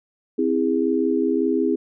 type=chord; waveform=sine; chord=C augmented; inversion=none; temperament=just; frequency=261.6 / 327 / 408.8 Hz; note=C4 / E4 / G#4; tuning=0 / -14 / -27 cents; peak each=-22 dBFS; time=0.38-1.76 s; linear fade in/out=10 ms; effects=none